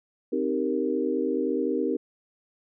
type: chord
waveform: sine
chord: C minor seventh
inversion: none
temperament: equal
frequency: 261.6 / 311.1 / 392 / 466.2 Hz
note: C4 / Eb4 / G4 / Bb4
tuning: 0 / 0 / 0 / 0 cents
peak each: -29 dBFS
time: 0.32-1.97 s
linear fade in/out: 10 ms
effects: none